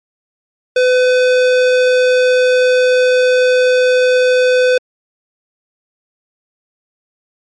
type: tone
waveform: square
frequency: 504 Hz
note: B4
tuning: 35 cents sharp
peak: -9 dBFS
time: 0.76-4.78 s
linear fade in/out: 5 ms
effects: low-pass 5000 Hz 12 dB/octave + MP3 48 kbps